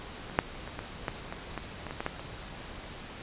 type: clicks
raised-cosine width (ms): 0.5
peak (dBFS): -27 / -6 / -25 / -21 / -15 / -21 / -19 / -23 / -22 / -17 / -14 / -26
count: 12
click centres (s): 0.298 / 0.389 / 0.676 / 0.791 / 1.082 / 1.325 / 1.577 / 1.867 / 1.909 / 2.005 / 2.064 / 2.195
effects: pink hiss -43 dBFS RMS until 3.22 s + resampled to 8000 Hz